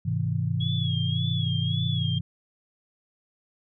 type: chord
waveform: sine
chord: Ab augmented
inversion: none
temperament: just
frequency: 103.83 / 129.78 / 162.23 Hz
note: Ab2 / C3 / E3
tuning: 0 / -14 / -27 cents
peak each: -28 dBFS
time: 0.05-2.21 s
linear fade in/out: 10 ms
type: tone with vibrato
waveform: sine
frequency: 3322 Hz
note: G#7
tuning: in tune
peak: -31 dBFS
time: 0.6-2.19 s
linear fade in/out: 10 ms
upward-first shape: sine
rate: 1.8 Hz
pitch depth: 74 cents each way
effects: none